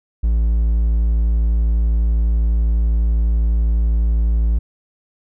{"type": "tone", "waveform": "triangle", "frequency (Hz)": 56, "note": "A1", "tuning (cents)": 31, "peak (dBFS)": -11, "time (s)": [0.23, 4.59], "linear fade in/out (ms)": 10, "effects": []}